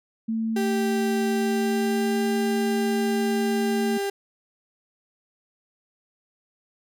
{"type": "tone", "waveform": "sine", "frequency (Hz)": 223.8, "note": "A3", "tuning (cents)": 30, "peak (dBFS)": -23, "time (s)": [0.28, 3.98], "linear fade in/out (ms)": 10}
{"type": "tone with pitch glide", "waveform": "35% pulse", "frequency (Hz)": [392, 397.9], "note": ["G4", "G4"], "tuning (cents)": [0, 26], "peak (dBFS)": -23, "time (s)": [0.56, 4.1], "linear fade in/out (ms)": 5, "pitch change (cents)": 26, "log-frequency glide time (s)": [1.29, 2.24]}
{"effects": []}